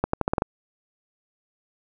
accelerating click train, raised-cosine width 1 ms, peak -7 dBFS, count 7, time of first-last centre 0.04-0.421 s, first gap 94 ms, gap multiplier 0.84, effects none

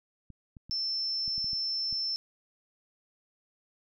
clicks, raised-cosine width 5 ms, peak -35 dBFS, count 8, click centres 0.303 / 0.568 / 0.696 / 1.279 / 1.38 / 1.444 / 1.532 / 1.927 s
sine tone, 5330 Hz, E8, 18 cents sharp, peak -29 dBFS, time 0.71-2.16 s, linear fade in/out 0 ms
effects none

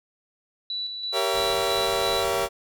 sine tone with tremolo, 3951 Hz, B7, in tune, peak -27 dBFS, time 0.7-2.24 s, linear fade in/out 2 ms, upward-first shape square, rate 3 Hz, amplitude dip 40%
30% pulse chord, G diminished seventh, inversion none, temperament just, 392 / 470.4 / 564.5 / 677.4 Hz, G4 / Bb4 / Db5 / Fb5, 0 / +16 / +31 / +47 cents, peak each -26 dBFS, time 1.12-2.49 s, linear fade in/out 50 ms
pink noise, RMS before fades -39 dBFS, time 1.33-2.48 s, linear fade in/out 20 ms
effects none

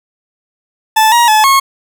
40% pulse tone with pitch steps, 875 / 948 / 861 / 1091 Hz, A5 / A#5 / A5 / C#6, -10 / +29 / -38 / -28 cents, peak -5 dBFS, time 0.96-1.6 s, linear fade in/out 10 ms, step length 160 ms, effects none

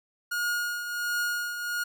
45% pulse tone with tremolo, 1434 Hz, F6, 45 cents sharp, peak -25 dBFS, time 0.31-1.84 s, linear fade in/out 10 ms, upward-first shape triangle, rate 1.4 Hz, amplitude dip 60%, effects none

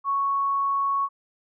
sine tone, 1108.7 Hz, C#6, in tune, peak -21 dBFS, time 0.04-1.09 s, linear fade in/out 50 ms, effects none

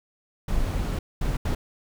brown noise bursts at uneven times, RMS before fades -25 dBFS, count 3, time 0.48-0.99 / 1.21-1.37 / 1.45-1.55 s, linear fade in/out 5 ms, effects none

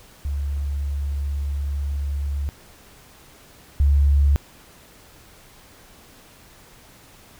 sine tone pair in turn, 70.9 / 70.9 Hz, C#2 / C#2, +40 / +40 cents, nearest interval unison, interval 0 cents, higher neither, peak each -22 / -13 dBFS, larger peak second, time 0.25-2.49 / 3.8-4.36 s, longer first, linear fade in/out 0 ms, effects pink hiss -49 dBFS RMS until 7.39 s

